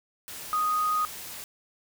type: tone in noise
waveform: sine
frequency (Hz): 1244.5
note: D#6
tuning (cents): 0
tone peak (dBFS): -23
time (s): 0.53-1.05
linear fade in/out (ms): 0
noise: white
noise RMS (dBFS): -40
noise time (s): 0.28-1.44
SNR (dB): +14
effects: none